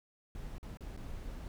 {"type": "noise with dropouts", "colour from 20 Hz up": "brown", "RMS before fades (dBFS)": -43, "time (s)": [0.35, 1.48], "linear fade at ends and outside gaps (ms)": 1, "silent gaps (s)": [[0.582, 0.629], [0.772, 0.807], [0.966, 0.974]], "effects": []}